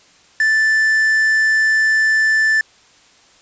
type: tone with quantisation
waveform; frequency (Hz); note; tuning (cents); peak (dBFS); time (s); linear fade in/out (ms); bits
triangle; 1760; A6; 0; -10; 0.4-2.61; 2; 5
effects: white hiss -50 dBFS RMS until 3.41 s + resampled to 16000 Hz